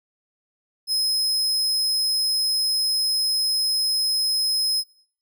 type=tone; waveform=40% pulse; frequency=5120 Hz; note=D#8; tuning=49 cents sharp; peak=-19 dBFS; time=0.87-4.84 s; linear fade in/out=50 ms; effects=noise-tail reverb RT60 0.6 s tail -22 dB re dry